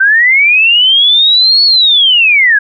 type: linear two-way sweep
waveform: sine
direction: up then down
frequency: 1523 to 4435 to 1600 Hz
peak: -4 dBFS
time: 0-2.59 s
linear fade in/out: 10 ms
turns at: 1.64 s
effects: none